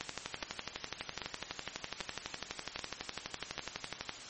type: two click trains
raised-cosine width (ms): 0.2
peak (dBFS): -18 / -19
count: 50 / 5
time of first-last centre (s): 0.01-4.093 / 0.43-3.58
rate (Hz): 12 / 1.27
effects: white hiss -47 dBFS RMS until 4.29 s + MP3 32 kbps

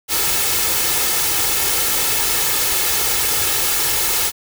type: noise with comb filter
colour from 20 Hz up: white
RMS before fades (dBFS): -18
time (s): 0.08-4.32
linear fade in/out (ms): 50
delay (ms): 2.3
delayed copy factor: +0.55
effects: none

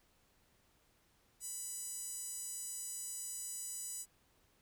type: tone with high-pass filter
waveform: sawtooth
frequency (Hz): 987.8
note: B5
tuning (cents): 0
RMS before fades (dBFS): -44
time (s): 1.4-4.06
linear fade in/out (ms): 50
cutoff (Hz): 7900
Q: 4.4
effects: pink hiss -72 dBFS RMS until 4.61 s

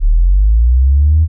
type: linear sweep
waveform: sine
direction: up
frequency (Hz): 34.65 to 82.2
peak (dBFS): -5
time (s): 0-1.28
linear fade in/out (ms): 50
effects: tanh soft clip ceiling -1 dBFS

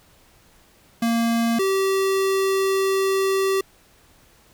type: tone pair in turn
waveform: square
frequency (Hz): 231.3 / 386.5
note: A#3 / G4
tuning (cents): -13 / -24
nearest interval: major sixth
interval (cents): 889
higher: second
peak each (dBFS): -19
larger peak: neither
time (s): 1.02-1.59 / 1.59-3.61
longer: second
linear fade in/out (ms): 5
effects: pink hiss -55 dBFS RMS until 4.53 s

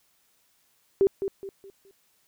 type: tone with echo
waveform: sine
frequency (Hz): 392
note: G4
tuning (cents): 0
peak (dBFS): -16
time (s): 1.01-1.07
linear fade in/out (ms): 0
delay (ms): 210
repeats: 4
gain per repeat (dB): -9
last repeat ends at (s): 1.91
effects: white hiss -67 dBFS RMS until 2.27 s

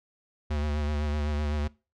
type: tone with vibrato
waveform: square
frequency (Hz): 74.3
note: D2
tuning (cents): +21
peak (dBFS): -27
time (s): 0.5-1.68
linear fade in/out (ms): 10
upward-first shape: sine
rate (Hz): 7.9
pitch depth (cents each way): 36
effects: noise-tail reverb RT60 0.3 s tail -22 dB re dry + low-pass 5000 Hz 12 dB/octave

